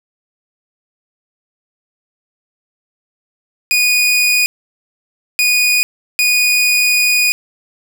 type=tone bursts at uneven times; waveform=sawtooth; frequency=2467 Hz; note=D#7; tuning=15 cents flat; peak=-7 dBFS; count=3; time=3.71-4.46 / 5.39-5.83 / 6.19-7.32 s; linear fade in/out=0 ms; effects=none